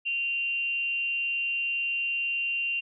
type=tone with frequency modulation; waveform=sine; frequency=2769 Hz; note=F7; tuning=15 cents flat; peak=-26 dBFS; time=0.05-2.81 s; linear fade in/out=20 ms; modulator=288 Hz; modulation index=0.21; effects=none